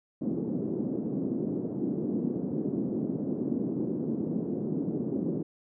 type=band-pass noise; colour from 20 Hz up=white; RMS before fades=-31 dBFS; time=0.21-5.43 s; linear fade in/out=10 ms; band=170 to 330 Hz; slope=24 dB/octave; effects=none